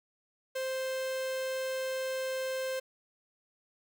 45% pulse tone, 523.3 Hz, C5, in tune, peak -32 dBFS, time 0.55-2.8 s, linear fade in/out 10 ms, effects 10-bit

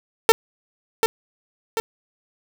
sawtooth tone with echo, 450 Hz, A4, 39 cents sharp, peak -5 dBFS, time 0.29-0.32 s, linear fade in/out 0 ms, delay 740 ms, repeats 2, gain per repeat -6 dB, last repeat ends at 1.8 s, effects none

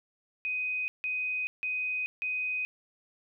sine tone bursts, 2504 Hz, D#7, 10 cents sharp, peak -29 dBFS, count 4, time 0.45-2.65 s, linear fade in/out 0 ms, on 430 ms, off 160 ms, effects none

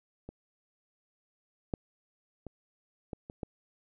clicks, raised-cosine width 2 ms, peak -29 / -18 / -28 / -24 / -29 / -22 dBFS, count 6, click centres 0.29 / 1.738 / 2.467 / 3.132 / 3.299 / 3.432 s, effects none

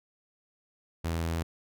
sawtooth tone, 82.8 Hz, E2, 8 cents sharp, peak -25 dBFS, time 1.04-1.43 s, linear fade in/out 10 ms, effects none

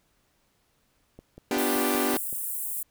click train, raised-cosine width 2 ms, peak -31 dBFS, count 7, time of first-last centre 1.19-2.329 s, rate 5.27 Hz
sawtooth chord, G dominant seventh, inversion first, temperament equal, 246.9 / 293.7 / 349.2 / 392 Hz, B3 / D4 / F4 / G4, 0 / 0 / 0 / 0 cents, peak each -25 / -25 / -30 / -25 dBFS, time 1.51-2.17 s, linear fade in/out 2 ms
white high-pass noise, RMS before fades -32 dBFS, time 1.58-2.83 s, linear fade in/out 5 ms, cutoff 8300 Hz, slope 48 dB/octave
effects pink hiss -69 dBFS RMS until 2.9 s

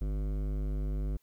sine tone with hard clipping, 50.5 Hz, G#1, 48 cents flat, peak -32 dBFS, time 0.01-1.17 s, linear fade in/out 5 ms, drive 15 dB, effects white hiss -73 dBFS RMS until 1.22 s

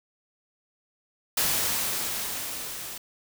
white noise with level ramp, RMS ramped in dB -24 to -38 dBFS, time 1.37-2.98 s, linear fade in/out 5 ms, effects none

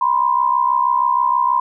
sine tone pair together, 970 / 1036.3 Hz, B5 / C6, -31 / -17 cents, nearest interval minor second, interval 114 cents, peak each -16 dBFS, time 0.01-1.6 s, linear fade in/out 5 ms, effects none

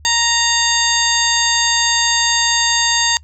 harmonic tone with a mistuned harmonic, 932.3 Hz, A#5, in tune, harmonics 1 / 2 / 3 / 4 / 5 / 7 / 8, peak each -21 / -20 / -24 / -20 / -19 / -20 / -22 dBFS, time 0.05-3.17 s, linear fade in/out 0 ms, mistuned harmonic 4, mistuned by -41 cents, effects noise-tail reverb RT60 0.1 s tail -25 dB re dry + added 75 Hz sine -39 dBFS peak until 3.23 s

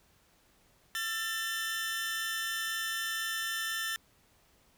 sawtooth tone cluster, 1349 / 1778 / 3043 Hz, E6 / A6 / F#7, +40 / +18 / +48 cents, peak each -38 / -30 / -38 dBFS, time 0.95-3.96 s, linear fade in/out 0 ms, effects pink hiss -66 dBFS RMS until 4.77 s

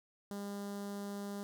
sawtooth tone with notch filter, 201.6 Hz, G3, 49 cents sharp, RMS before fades -42 dBFS, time 0.31-1.43 s, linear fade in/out 0 ms, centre 2400 Hz, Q 0.89, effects none

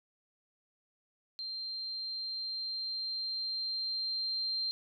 sine tone with level ramp, 4162 Hz, C8, 10 cents flat, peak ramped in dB -37 to -31 dBFS, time 1.39-4.71 s, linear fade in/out 0 ms, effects none

